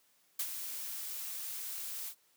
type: noise with ADSR envelope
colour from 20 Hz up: blue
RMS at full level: -33 dBFS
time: 0.39-2.15 s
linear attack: 6 ms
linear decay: 62 ms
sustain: -8 dB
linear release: 75 ms
effects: white hiss -70 dBFS RMS until 2.36 s + high-pass 150 Hz 12 dB/octave